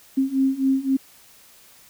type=beating tone pair; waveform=sine; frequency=265.5 / 269.3 Hz; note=C4 / C#4; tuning=+25 / -50 cents; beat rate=3.8 Hz; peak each=-22 / -20 dBFS; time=0.17-0.97 s; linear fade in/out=10 ms; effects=white hiss -51 dBFS RMS until 1.89 s